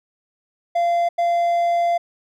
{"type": "tone bursts at uneven times", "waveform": "triangle", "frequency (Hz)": 689, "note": "F5", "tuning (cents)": -24, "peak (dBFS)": -14, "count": 2, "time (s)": [[0.75, 1.09], [1.18, 1.98]], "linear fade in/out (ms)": 10, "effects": []}